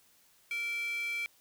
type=tone with high-pass filter; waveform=square; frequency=466.2 Hz; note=A#4; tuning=in tune; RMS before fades=-35 dBFS; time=0.51-1.26 s; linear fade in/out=0 ms; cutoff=2300 Hz; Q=8.5; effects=white hiss -65 dBFS RMS until 1.4 s